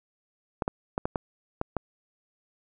clicks, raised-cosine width 1 ms, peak -13 dBFS, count 7, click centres 0.622 / 0.679 / 0.979 / 1.055 / 1.158 / 1.614 / 1.767 s, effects none

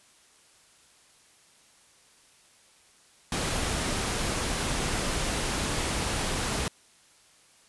pink noise, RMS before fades -29 dBFS, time 3.32-6.68 s, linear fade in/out 2 ms, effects white hiss -59 dBFS RMS until 7.68 s + resampled to 24000 Hz

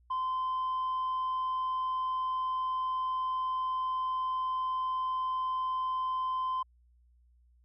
sine tone, 1032 Hz, C6, 24 cents flat, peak -27 dBFS, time 0.1-6.63 s, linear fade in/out 10 ms, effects tanh soft clip ceiling -28 dBFS + added 60 Hz sine -61 dBFS peak until 7.64 s

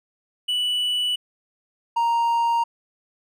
triangle tone pair in turn, 2960 / 932.3 Hz, F#7 / A#5, 0 / 0 cents, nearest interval octave + minor sixth, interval 2000 cents, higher first, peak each -19 / -16 dBFS, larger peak second, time 0.48-1.16 / 1.96-2.64 s, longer neither, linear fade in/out 10 ms, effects none

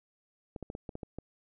clicks, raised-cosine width 2 ms, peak -26 dBFS, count 8, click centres 0.562 / 0.627 / 0.701 / 0.751 / 0.892 / 0.954 / 1.032 / 1.186 s, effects none

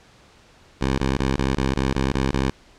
10% pulse tone bursts, 66.7 Hz, C2, 34 cents sharp, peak -11 dBFS, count 9, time 0.81-2.5 s, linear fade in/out 5 ms, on 170 ms, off 20 ms, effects pink hiss -52 dBFS RMS until 2.78 s + low-pass 6000 Hz 12 dB/octave

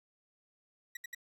40% pulse tone bursts, 1927 Hz, B6, 43 cents flat, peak -39 dBFS, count 3, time 0.95-1.148 s, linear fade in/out 5 ms, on 20 ms, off 69 ms, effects none

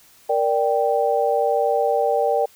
sine chord, G minor, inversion first, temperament equal, 466.2 / 587.3 / 784 Hz, Bb4 / D5 / G5, 0 / 0 / 0 cents, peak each -21 dBFS, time 0.29-2.46 s, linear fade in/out 10 ms, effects white hiss -52 dBFS RMS until 2.55 s

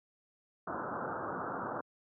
white low-pass noise, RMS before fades -38 dBFS, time 0.67-1.81 s, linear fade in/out 5 ms, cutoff 1500 Hz, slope 96 dB/octave, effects high-pass 150 Hz 12 dB/octave

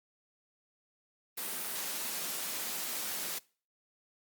white high-pass noise, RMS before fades -37 dBFS, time 1.37-3.39 s, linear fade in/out 10 ms, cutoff 150 Hz, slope 48 dB/octave, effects noise-tail reverb RT60 0.4 s tail -23 dB re dry + Opus 32 kbps

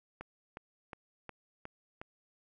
click train, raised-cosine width 0.5 ms, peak -28 dBFS, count 6, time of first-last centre 0.21-2.015 s, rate 2.77 Hz, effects none

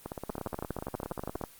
two click trains, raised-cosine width 1 ms, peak -21 / -19 dBFS, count 24 / 15, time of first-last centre 0.06-1.413 / 0.3-1.438 s, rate 17 / 12.3 Hz, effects white hiss -54 dBFS RMS until 1.59 s + Opus 24 kbps

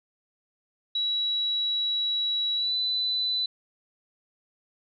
sine tone with pitch glide, 3900 to 3996 Hz, B7 to B7, -23 to +20 cents, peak -24 dBFS, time 0.95-3.46 s, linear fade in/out 5 ms, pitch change +43 cents, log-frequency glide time 2.56-2.75 s, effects none

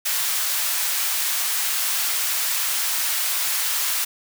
white high-pass noise, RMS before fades -23 dBFS, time 0.05-4.05 s, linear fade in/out 10 ms, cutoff 970 Hz, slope 12 dB/octave, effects none

